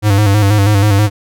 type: tone with vibrato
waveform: square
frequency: 102.3 Hz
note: G#2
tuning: 26 cents flat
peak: -8 dBFS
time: 0.02-1.1 s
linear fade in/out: 50 ms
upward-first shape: square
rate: 6.2 Hz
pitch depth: 57 cents each way
effects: none